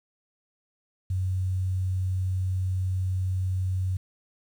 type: tone with quantisation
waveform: sine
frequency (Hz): 93.2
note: F#2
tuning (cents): +13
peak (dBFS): -24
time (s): 1.1-3.97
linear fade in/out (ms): 5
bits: 9
effects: none